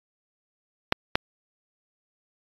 clicks, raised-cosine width 0.3 ms, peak -3 dBFS, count 2, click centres 0.924 / 1.155 s, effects AAC 32 kbps

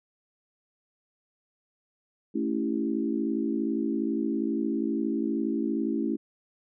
sine chord, A dominant seventh, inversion none, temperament equal, 220 / 277.2 / 329.6 / 392 Hz, A3 / C#4 / E4 / G4, 0 / 0 / 0 / 0 cents, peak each -30 / -30 / -30 / -36 dBFS, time 2.34-6.17 s, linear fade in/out 20 ms, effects none

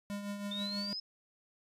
square tone with tremolo, 202.8 Hz, G#3, 41 cents flat, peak -36 dBFS, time 0.1-0.93 s, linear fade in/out 0 ms, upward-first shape triangle, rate 6.2 Hz, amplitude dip 55%
sine exponential sweep, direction up, 3568 to 5190 Hz, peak -37 dBFS, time 0.51-1 s, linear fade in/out 5 ms
effects resampled to 32000 Hz

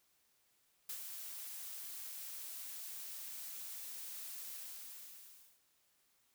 blue noise with ADSR envelope, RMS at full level -42 dBFS, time 0.89-5.61 s, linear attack 6 ms, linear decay 72 ms, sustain -5 dB, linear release 1100 ms, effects white hiss -75 dBFS RMS until 6.34 s

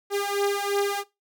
sawtooth beating tone pair, 401.4 / 404.3 Hz, G4 / G#4, +41 / -46 cents, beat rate 2.9 Hz, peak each -23 dBFS, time 0.1-1.04 s, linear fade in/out 50 ms, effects noise-tail reverb RT60 0.2 s tail -19 dB re dry

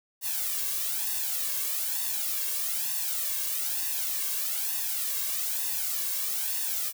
blue noise with flanger, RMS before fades -30 dBFS, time 0.21-6.93 s, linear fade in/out 50 ms, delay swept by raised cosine 1.1 to 1.85 ms, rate 1.1 Hz, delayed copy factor +0.8, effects none

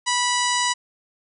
harmonic tone with a mistuned harmonic, 981 Hz, B5, 12 cents flat, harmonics 1 / 2 / 3 / 4 / 5 / 6 / 7 / 8 / 9, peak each -23 / -26 / -28 / -29 / -30 / -31 / -31 / -32 / -33 dBFS, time 0.06-0.74 s, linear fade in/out 20 ms, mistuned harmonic 8, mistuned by +18 cents, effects none

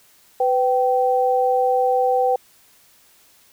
sine tone pair together, 500.7 / 775 Hz, B4 / G5, +24 / -20 cents, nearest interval minor sixth, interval 756 cents, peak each -18 dBFS, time 0.4-2.36 s, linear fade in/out 5 ms, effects white hiss -54 dBFS RMS until 3.52 s

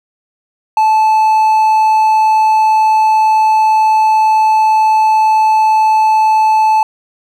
triangle tone, 871 Hz, A5, 18 cents flat, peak -5 dBFS, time 0.77-6.83 s, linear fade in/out 2 ms, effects none

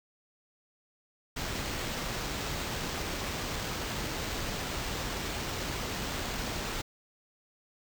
pink noise with sample-and-hold, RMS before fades -35 dBFS, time 1.36-6.82 s, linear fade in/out 10 ms, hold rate 11025 Hz, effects none

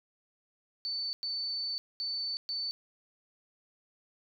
sine tone bursts at uneven times, 4515 Hz, C#8, 31 cents sharp, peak -32 dBFS, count 4, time 0.85-1.13 / 1.23-1.78 / 2-2.37 / 2.49-2.71 s, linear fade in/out 0 ms, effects none

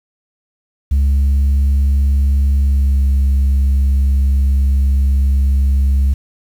sine tone with pitch glide, 69.3 to 68.07 Hz, C#2 to C#2, 0 to -31 cents, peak -7 dBFS, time 0.91-6.14 s, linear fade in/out 10 ms, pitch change -31 cents, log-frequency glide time 2.6-3.04 s, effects tanh soft clip ceiling -9 dBFS + 7-bit

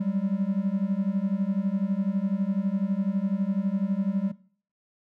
triangle beating tone pair, 189 / 201 Hz, F#3 / G3, +37 / +44 cents, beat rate 12 Hz, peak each -25 dBFS, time 0-4.32 s, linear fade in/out 10 ms, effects noise-tail reverb RT60 0.5 s tail -20 dB re dry

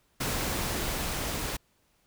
pink noise with level ramp, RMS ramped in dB -30 to -33 dBFS, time 0.2-1.57 s, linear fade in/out 10 ms, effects pink hiss -69 dBFS RMS until 2.06 s

